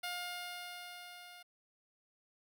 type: tone with level ramp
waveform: 10% pulse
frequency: 710 Hz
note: F5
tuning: 28 cents sharp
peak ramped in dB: -29 to -44 dBFS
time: 0.03-1.43 s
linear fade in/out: 10 ms
effects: none